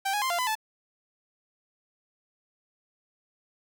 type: tone with pitch steps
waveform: sawtooth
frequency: 781 / 830 / 1047 / 694 / 1006 / 872 Hz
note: G5 / G#5 / C6 / F5 / B5 / A5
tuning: -7 / -1 / +1 / -11 / +32 / -16 cents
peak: -22 dBFS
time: 0.05-0.554 s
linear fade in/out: 10 ms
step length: 84 ms
effects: none